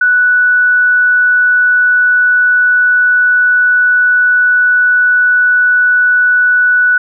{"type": "tone", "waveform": "sine", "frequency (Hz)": 1480, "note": "F#6", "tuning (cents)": 0, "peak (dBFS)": -6, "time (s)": [0.01, 6.98], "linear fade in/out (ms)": 5, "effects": []}